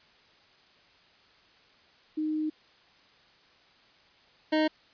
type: tone pair in turn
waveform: sine / 25% pulse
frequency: 309.2 / 310.6 Hz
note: D#4 / D#4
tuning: -11 / -3 cents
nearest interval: unison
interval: 8 cents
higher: second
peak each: -27 / -19 dBFS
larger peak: second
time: 2.17-2.5 / 4.52-4.68 s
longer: first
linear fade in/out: 10 ms
effects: white hiss -60 dBFS RMS until 4.93 s + resampled to 11025 Hz